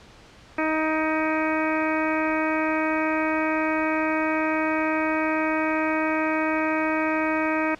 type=harmonic tone with a mistuned harmonic; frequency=313.7 Hz; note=D#4; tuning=14 cents sharp; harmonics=1 / 2 / 3 / 4 / 5 / 6 / 7 / 8; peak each=-25 / -28 / -30 / -31 / -32 / -33 / -33 / -34 dBFS; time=0.58-7.75 s; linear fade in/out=5 ms; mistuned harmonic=7; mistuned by=+43 cents; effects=pink hiss -49 dBFS RMS until 7.79 s + low-pass 5000 Hz 12 dB/octave